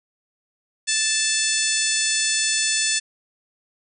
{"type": "harmonic tone", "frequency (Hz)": 879, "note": "A5", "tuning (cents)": -2, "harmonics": [2, 3, 4, 5, 6, 7, 8, 9, 10], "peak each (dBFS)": [-28, -28, -28, -28, -28, -28, -28, -28, -28], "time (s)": [0.87, 3], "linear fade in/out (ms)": 20, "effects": []}